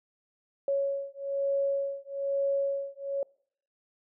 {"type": "beating tone pair", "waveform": "sine", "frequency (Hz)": [554.4, 555.5], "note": ["C#5", "C#5"], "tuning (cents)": [0, 4], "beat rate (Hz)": 1.1, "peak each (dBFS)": -30, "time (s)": [0.68, 3.23], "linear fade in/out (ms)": 2, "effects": ["noise-tail reverb RT60 0.6 s tail -25 dB re dry"]}